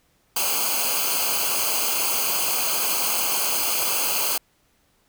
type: noise with comb filter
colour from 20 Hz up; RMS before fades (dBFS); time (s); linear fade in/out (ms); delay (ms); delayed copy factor
white; -23; 0.36-4.38; 5; 0.54; -0.9
effects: pink hiss -64 dBFS RMS until 5.08 s